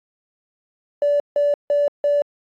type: tone bursts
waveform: triangle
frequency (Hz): 579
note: D5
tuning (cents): -25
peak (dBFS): -11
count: 4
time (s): 1.02-2.22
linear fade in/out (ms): 2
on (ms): 180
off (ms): 160
effects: tanh soft clip ceiling -12 dBFS + AAC 64 kbps